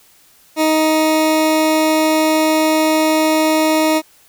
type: tone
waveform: 20% pulse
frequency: 313.4 Hz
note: D#4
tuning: 13 cents sharp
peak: -7 dBFS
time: 0.56-4.02 s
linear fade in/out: 50 ms
effects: white hiss -50 dBFS RMS until 4.28 s

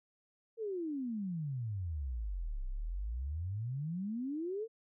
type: exponential two-way sweep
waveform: sine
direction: down then up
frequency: 466.2 to 30.87 to 466.2 Hz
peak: -35 dBFS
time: 0.57-4.68 s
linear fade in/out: 50 ms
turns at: 2.66 s
effects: none

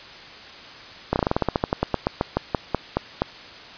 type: slowing click train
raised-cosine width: 1 ms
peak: -5 dBFS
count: 21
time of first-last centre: 1.13-3.22 s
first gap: 29 ms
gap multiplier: 1.12
effects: white hiss -41 dBFS RMS until 3.77 s + resampled to 11025 Hz

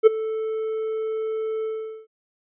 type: tone with ADSR envelope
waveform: triangle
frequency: 439.7 Hz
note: A4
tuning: 1 cent flat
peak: -4 dBFS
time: 0.03-2.07 s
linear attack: 37 ms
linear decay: 14 ms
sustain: -18 dB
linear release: 430 ms
effects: resampled to 8000 Hz

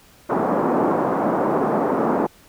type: band-pass noise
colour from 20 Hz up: pink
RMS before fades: -20 dBFS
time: 0.29-2.27 s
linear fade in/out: 10 ms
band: 200 to 1100 Hz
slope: 24 dB/octave
effects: pink hiss -51 dBFS RMS until 2.48 s

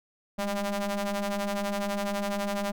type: ring-modulated tone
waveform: sawtooth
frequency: 200 Hz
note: G3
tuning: 35 cents sharp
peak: -21 dBFS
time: 0.38-2.72 s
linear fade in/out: 10 ms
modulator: 406 Hz
effects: none

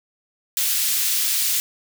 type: high-pass noise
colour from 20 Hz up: white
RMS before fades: -21 dBFS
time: 0.57-1.6 s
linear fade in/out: 0 ms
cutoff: 2600 Hz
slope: 12 dB/octave
effects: none

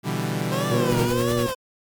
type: chord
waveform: sawtooth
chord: E minor seventh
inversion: second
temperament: equal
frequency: 123.47 / 146.83 / 164.81 / 196 Hz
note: B2 / D3 / E3 / G3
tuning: 0 / 0 / 0 / 0 cents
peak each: -25 dBFS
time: 0.03-1.09 s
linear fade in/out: 50 ms
type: tone with vibrato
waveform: 25% pulse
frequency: 521 Hz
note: C5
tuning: 7 cents flat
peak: -22 dBFS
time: 0.51-1.55 s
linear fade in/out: 20 ms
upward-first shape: triangle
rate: 1.5 Hz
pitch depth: 220 cents each way
type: harmonic tone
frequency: 119.9 Hz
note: A#2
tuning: 49 cents sharp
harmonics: 1 / 2 / 3 / 4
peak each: -26 / -26 / -26 / -26 dBFS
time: 0.71-1.47 s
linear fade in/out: 5 ms
type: noise with tremolo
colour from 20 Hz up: pink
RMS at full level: -30 dBFS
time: 0.88-1.54 s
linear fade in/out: 50 ms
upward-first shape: sine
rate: 10 Hz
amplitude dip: 60%
effects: MP3 96 kbps

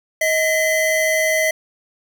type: tone pair together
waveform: square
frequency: 631 / 2028 Hz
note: D#5 / B6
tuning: +24 / +45 cents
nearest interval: octave + minor sixth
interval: 2021 cents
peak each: -19 dBFS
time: 0.21-1.51 s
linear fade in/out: 5 ms
effects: none

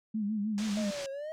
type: tone with vibrato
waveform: sine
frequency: 210.4 Hz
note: G#3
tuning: 23 cents sharp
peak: -29 dBFS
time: 0.14-0.91 s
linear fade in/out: 10 ms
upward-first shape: sine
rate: 6.4 Hz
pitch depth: 80 cents each way
type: low-pass noise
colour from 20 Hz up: white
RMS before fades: -43 dBFS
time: 0.58-1.06 s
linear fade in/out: 0 ms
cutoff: 6800 Hz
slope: 24 dB/octave
type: exponential two-way sweep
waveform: triangle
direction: down then up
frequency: 638 to 538 to 638 Hz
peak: -34 dBFS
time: 0.77-1.32 s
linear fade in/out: 0 ms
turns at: 1.1 s
effects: none

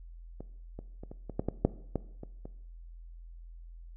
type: clicks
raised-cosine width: 2 ms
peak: -28 / -28 / -30 / -30 / -26 / -16 / -16 / -9 / -16 / -28 / -29 dBFS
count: 11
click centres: 0.406 / 0.79 / 1.035 / 1.115 / 1.297 / 1.395 / 1.486 / 1.65 / 1.957 / 2.234 / 2.455 s
effects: noise-tail reverb RT60 0.7 s tail -18 dB re dry + added 42 Hz sine -45 dBFS peak until 3.96 s

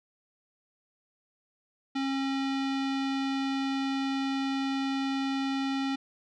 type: tone with low-pass filter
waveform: square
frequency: 271 Hz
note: C#4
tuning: 39 cents flat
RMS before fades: -30 dBFS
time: 1.95-5.96 s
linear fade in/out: 10 ms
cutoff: 3900 Hz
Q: 1.7
effects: none

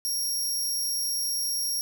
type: tone with amplitude modulation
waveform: 20% pulse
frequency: 5590 Hz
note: F8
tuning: 1 cent sharp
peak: -19 dBFS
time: 0.05-1.81 s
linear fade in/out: 0 ms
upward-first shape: sine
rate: 235 Hz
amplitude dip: 40%
effects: none

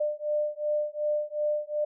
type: beating tone pair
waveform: sine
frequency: 597 / 599.7 Hz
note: D5 / D5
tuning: +28 / +36 cents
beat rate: 2.7 Hz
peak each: -29 dBFS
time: 0-1.85 s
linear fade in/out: 10 ms
effects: none

